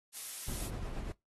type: noise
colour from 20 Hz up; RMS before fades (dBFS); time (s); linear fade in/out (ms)
blue; -41; 0.12-0.71; 50
type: noise with tremolo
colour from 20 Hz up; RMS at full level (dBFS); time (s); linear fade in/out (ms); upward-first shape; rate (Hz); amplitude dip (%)
brown; -38; 0.48-1.12; 5; triangle; 8.5; 40
effects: noise-tail reverb RT60 0.2 s tail -23 dB re dry + AAC 32 kbps